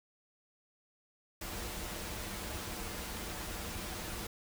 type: noise with comb filter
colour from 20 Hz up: pink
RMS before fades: -41 dBFS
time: 1.41-4.27 s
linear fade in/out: 5 ms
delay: 7.4 ms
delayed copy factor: -0.55
effects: none